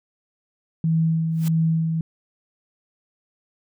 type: tone with tremolo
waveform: sine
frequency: 162.2 Hz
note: E3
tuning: 28 cents flat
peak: -16 dBFS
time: 0.84-2.01 s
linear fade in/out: 2 ms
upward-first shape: sine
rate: 1.6 Hz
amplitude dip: 40%
type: noise with exponential growth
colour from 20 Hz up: white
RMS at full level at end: -33 dBFS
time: 1.31-1.48 s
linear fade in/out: 0 ms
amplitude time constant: 36 ms
effects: none